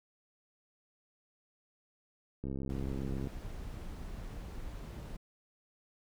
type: click train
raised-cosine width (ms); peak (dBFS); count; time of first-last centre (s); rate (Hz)
3; -26; 57; 2.44-3.272; 67.3
type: noise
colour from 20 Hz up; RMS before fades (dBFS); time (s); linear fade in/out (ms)
brown; -43; 2.69-5.17; 10
effects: none